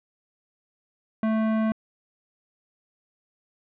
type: tone with hard clipping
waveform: sine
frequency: 220 Hz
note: A3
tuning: in tune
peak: -23 dBFS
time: 1.23-1.72 s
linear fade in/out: 2 ms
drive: 18 dB
effects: low-pass 2000 Hz 12 dB/octave